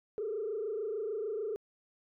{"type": "tone with frequency modulation", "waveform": "sine", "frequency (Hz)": 427.6, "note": "A4", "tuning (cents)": -49, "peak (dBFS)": -32, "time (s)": [0.18, 1.56], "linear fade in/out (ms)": 0, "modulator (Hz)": 26.7, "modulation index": 1.2, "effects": ["tanh soft clip ceiling -28 dBFS"]}